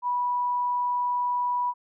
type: tone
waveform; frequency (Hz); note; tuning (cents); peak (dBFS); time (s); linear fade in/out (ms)
sine; 980; B5; -14; -23; 0.02-1.74; 50
effects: none